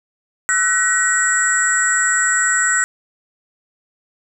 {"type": "tone cluster", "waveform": "sine", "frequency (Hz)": [1318, 1496, 1903, 7350, 7830], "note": ["E6", "F#6", "A#6", "A#8", "B8"], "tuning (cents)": [-1, 19, 35, -25, -16], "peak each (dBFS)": [-25, -18, -19, -22, -20], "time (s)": [0.49, 2.84], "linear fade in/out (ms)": 0, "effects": []}